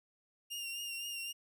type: tone with vibrato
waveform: sawtooth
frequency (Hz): 2794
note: F7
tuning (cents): 0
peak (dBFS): -36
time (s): 0.5-1.33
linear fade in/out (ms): 20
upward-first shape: triangle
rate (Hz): 3.9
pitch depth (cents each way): 41
effects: none